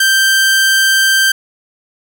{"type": "tone", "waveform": "sawtooth", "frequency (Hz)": 1568, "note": "G6", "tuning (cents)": 0, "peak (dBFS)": -5, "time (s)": [0, 1.32], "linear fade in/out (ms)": 5, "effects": []}